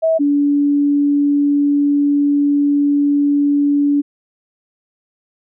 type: tone pair in turn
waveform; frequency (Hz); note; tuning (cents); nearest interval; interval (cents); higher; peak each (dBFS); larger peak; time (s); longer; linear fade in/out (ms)
sine; 647 / 287.2; E5 / D4; -32 / -39; octave + major second; 1407; first; -11; neither; 0.02-0.19 / 0.19-4.02; second; 20
effects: none